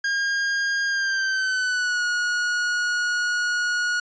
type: tone with pitch glide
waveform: 45% pulse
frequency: 1618 to 1449.8 Hz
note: G#6 to F#6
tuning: -46 to -36 cents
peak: -21 dBFS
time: 0.04-4 s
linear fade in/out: 5 ms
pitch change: -190 cents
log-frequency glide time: 0.87-2.04 s
effects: resampled to 16000 Hz